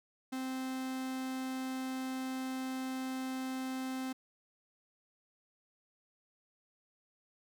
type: tone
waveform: 45% pulse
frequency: 260.6 Hz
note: C4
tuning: 7 cents flat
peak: -36 dBFS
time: 0.32-4.13 s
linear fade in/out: 10 ms
effects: none